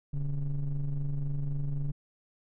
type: ring-modulated tone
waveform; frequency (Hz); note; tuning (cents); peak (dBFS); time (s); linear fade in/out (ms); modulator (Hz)
triangle; 65.41; C2; 0; -23; 0.13-1.92; 10; 77.3
effects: none